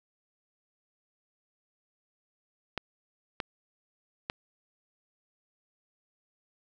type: clicks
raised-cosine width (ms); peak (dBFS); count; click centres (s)
0.3; -15; 3; 2.777 / 3.402 / 4.299
effects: none